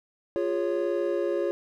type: chord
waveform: triangle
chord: Db major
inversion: first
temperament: equal with one note detuned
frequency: 349.2 / 410.3 / 554.4 Hz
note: F4 / Ab4 / Db5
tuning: 0 / -21 / 0 cents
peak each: -26 / -28 / -27 dBFS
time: 0.36-1.51 s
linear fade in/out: 0 ms
effects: none